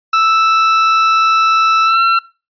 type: tone with pitch glide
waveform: 40% pulse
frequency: 1318.5 to 1351.7 Hz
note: E6 to E6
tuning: 0 to +43 cents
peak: -8 dBFS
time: 0.13-2.19 s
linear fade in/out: 5 ms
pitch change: +43 cents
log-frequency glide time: 1.84-2.01 s
effects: noise-tail reverb RT60 0.3 s tail -21 dB re dry + resampled to 11025 Hz